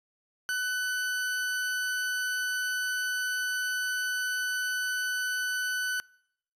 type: tone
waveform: 40% pulse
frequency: 1499 Hz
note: F#6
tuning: 22 cents sharp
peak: -27 dBFS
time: 0.49-6 s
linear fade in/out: 0 ms
effects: noise-tail reverb RT60 0.7 s tail -25 dB re dry + resampled to 32000 Hz